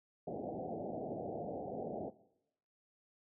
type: low-pass noise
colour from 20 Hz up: white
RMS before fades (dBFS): -41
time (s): 0.27-2.1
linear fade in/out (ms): 5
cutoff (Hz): 770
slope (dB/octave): 96
effects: noise-tail reverb RT60 0.8 s tail -18 dB re dry + high-pass 150 Hz 12 dB/octave